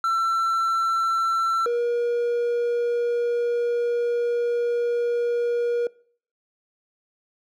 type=tone pair in turn; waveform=triangle; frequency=1343 / 476.6 Hz; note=E6 / A#4; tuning=+32 / +38 cents; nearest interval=octave + tritone; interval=1794 cents; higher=first; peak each=-18 / -19 dBFS; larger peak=first; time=0.04-1.66 / 1.66-5.87 s; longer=second; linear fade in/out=2 ms; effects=noise-tail reverb RT60 0.5 s tail -22 dB re dry